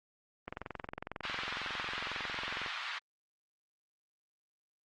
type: click train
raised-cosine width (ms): 0.5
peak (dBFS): -24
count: 49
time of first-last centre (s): 0.48-2.662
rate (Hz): 22
type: band-pass noise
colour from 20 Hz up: pink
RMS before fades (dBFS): -40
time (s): 1.23-2.99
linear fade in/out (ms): 10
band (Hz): 1100 to 3800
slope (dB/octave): 24
effects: Opus 24 kbps